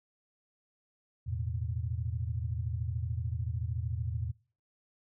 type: chord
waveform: sine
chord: E suspended fourth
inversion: none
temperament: equal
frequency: 82.41 / 110 / 123.47 Hz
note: E2 / A2 / B2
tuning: 0 / 0 / 0 cents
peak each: -35 / -35 / -38 dBFS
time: 1.26-4.32 s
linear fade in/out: 20 ms
effects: noise-tail reverb RT60 0.4 s tail -24 dB re dry